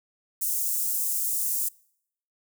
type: high-pass noise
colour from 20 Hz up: white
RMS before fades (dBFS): -27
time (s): 0.41-1.69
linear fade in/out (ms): 10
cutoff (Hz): 7300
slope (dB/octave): 24
effects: noise-tail reverb RT60 0.7 s tail -25 dB re dry